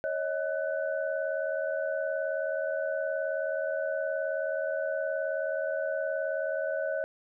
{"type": "tone cluster", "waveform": "sine", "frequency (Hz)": [552, 631, 1498], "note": ["C#5", "D#5", "F#6"], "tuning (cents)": [-7, 24, 21], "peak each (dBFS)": [-32, -31, -37], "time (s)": [0.04, 7.04], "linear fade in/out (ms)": 0, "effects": []}